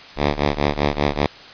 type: ring-modulated tone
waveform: 5% pulse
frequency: 72.9 Hz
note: D2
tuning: 12 cents flat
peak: -4 dBFS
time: 0.16-1.27 s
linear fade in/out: 10 ms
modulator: 33.9 Hz
effects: white hiss -40 dBFS RMS until 1.53 s + resampled to 11025 Hz